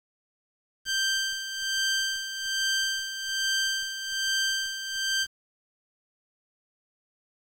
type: tone with tremolo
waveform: 15% pulse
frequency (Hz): 1568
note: G6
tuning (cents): 0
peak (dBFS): -17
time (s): 0.85-5.27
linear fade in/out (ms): 50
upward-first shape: sine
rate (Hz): 1.2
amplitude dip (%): 65
effects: low-pass 11000 Hz 12 dB/octave + 8-bit